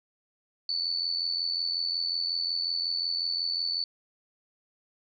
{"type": "tone with amplitude modulation", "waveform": "sine", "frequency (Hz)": 4483, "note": "C#8", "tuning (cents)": 19, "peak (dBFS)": -24, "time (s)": [0.69, 3.84], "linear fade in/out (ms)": 2, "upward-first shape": "sine", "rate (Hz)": 85.5, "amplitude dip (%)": 65, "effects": []}